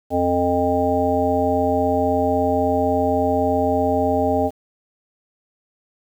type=harmonic tone; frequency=88.2 Hz; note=F2; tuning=18 cents sharp; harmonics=1 / 3 / 5 / 7 / 9; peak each=-27 / -22 / -23 / -21 / -22 dBFS; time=0.1-4.51 s; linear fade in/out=50 ms; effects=8-bit

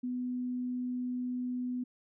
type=tone; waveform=sine; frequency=249.1 Hz; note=B3; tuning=15 cents sharp; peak=-32 dBFS; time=0.03-1.84 s; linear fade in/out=10 ms; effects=none

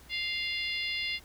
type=harmonic tone with a mistuned harmonic; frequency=698.5 Hz; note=F5; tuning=in tune; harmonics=3 / 4 / 5 / 6 / 7; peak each=-34 / -36 / -38 / -40 / -41 dBFS; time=0.09-1.2 s; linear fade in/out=50 ms; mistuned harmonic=5; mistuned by=-17 cents; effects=added 60 Hz sine -56 dBFS peak until 1.24 s + pink hiss -56 dBFS RMS until 1.24 s

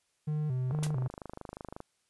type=tone with vibrato; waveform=triangle; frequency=139.3 Hz; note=C#3; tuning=9 cents sharp; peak=-27 dBFS; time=0.27-1.08 s; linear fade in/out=10 ms; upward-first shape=square; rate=2.2 Hz; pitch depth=150 cents each way
type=click train; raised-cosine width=1 ms; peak=-27 dBFS; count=29; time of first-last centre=0.71-1.804 s; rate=25.6 Hz
type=noise with exponential decay; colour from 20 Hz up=white; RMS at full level=-30 dBFS; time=0.83-0.92 s; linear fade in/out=5 ms; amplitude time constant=19 ms
effects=white hiss -75 dBFS RMS until 2.09 s + resampled to 24000 Hz

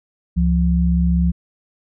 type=tone pair together; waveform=sine; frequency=69 / 173.87 Hz; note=C#2 / F3; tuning=-7 / -7 cents; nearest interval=octave + major third; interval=1600 cents; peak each=-16 dBFS; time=0.36-1.32 s; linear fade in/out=20 ms; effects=none

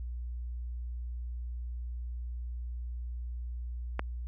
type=click; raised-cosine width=0.5 ms; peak=-16 dBFS; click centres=3.994 s; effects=added 60 Hz sine -35 dBFS peak until 4.27 s

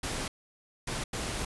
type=noise bursts at uneven times; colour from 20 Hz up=pink; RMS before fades=-34 dBFS; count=3; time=0.03-0.28 / 0.87-1.04 / 1.13-1.45 s; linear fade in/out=5 ms; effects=resampled to 24000 Hz

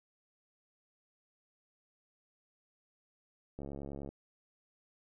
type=click train; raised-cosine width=2 ms; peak=-30 dBFS; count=36; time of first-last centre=3.59-4.09 s; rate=70 Hz; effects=none

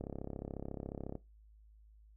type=click train; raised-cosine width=2 ms; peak=-28 dBFS; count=40; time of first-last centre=0.01-1.154 s; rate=34.1 Hz; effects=noise-tail reverb RT60 0.2 s tail -17 dB re dry + added 53 Hz sine -58 dBFS peak until 2.16 s

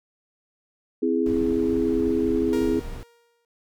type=chord; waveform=sine; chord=C augmented; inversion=none; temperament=equal with one note detuned; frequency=258.9 / 329.6 / 415.3 Hz; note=C4 / E4 / G#4; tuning=-18 / 0 / 0 cents; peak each=-24 dBFS; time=1.02-2.8 s; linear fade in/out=10 ms
type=noise; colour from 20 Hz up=brown; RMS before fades=-35 dBFS; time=1.26-3.03 s; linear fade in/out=0 ms
type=tone with exponential decay; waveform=sawtooth; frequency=470 Hz; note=A#4; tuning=14 cents sharp; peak=-26 dBFS; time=2.53-3.45 s; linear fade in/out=1 ms; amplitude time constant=200 ms
effects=none

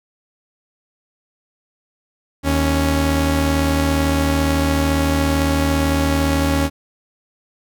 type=tone pair together; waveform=sawtooth; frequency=77.79 / 277.2 Hz; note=D#2 / C#4; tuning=0 / 0 cents; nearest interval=octave + minor seventh; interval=2200 cents; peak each=-14 dBFS; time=2.43-6.7 s; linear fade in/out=50 ms; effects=none

